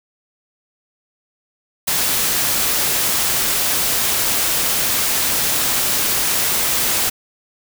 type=noise; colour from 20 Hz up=white; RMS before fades=-18 dBFS; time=1.87-7.1 s; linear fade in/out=10 ms; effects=none